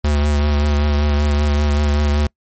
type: tone with vibrato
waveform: square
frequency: 73.42 Hz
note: D2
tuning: in tune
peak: -14 dBFS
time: 0.04-2.27 s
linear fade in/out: 5 ms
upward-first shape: triangle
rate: 5.2 Hz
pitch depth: 30 cents each way
effects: noise-tail reverb RT60 0.1 s tail -26 dB re dry + MP3 32 kbps